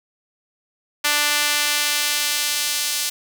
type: tone with high-pass filter sweep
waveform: sawtooth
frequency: 294.4 Hz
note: D4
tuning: 4 cents sharp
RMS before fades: -21 dBFS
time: 1.04-3.1 s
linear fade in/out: 10 ms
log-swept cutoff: 1700 to 4300 Hz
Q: 0.71
effects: none